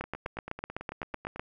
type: two click trains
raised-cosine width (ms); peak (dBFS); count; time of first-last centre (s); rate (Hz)
0.5; -24 / -18; 13 / 12; 0.04-1.36 / 0.01-1.395; 9.09 / 7.94
effects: none